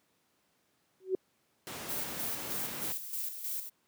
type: tone with exponential growth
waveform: sine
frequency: 376.3 Hz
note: F#4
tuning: 29 cents sharp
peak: -23 dBFS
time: 1-1.15 s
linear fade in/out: 2 ms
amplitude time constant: 31 ms
type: noise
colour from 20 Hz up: pink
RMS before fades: -41 dBFS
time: 1.67-2.92 s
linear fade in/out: 0 ms
type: noise with tremolo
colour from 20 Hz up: violet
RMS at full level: -36 dBFS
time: 1.88-3.7 s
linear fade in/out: 20 ms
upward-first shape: square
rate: 3.2 Hz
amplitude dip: 55%
effects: pink hiss -73 dBFS RMS until 3.87 s + high-pass 150 Hz 12 dB/octave